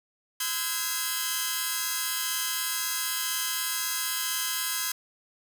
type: tone cluster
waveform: 5% pulse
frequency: 1023 / 1288 / 1389 / 1535 / 1644 Hz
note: C6 / E6 / F6 / G6 / G#6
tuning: -39 / -41 / -10 / -37 / -18 cents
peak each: -21 / -24 / -28 / -25 / -20 dBFS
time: 0.4-4.92 s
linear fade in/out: 5 ms
effects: none